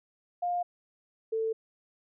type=tone pair in turn; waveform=sine; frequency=707 / 445.4 Hz; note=F5 / A4; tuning=+21 / +21 cents; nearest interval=minor sixth; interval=800 cents; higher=first; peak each=-27 dBFS; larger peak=neither; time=0.42-0.63 / 1.32-1.53 s; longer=neither; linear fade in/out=10 ms; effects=none